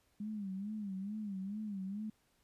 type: tone with vibrato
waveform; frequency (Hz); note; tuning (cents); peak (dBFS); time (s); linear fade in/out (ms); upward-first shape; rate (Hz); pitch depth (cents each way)
sine; 202.1; G#3; -47; -38; 0.2-2.1; 5; sine; 2.3; 120
effects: pink hiss -74 dBFS RMS until 2.43 s + resampled to 32000 Hz